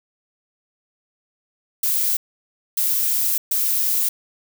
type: noise bursts at uneven times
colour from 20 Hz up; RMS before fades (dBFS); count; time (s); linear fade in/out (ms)
violet; -20; 3; 1.83-2.17 / 2.77-3.38 / 3.51-4.09; 5
effects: none